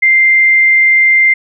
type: tone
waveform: sine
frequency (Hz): 2093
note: C7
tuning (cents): 0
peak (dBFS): -5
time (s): 0.02-1.34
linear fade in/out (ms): 10
effects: none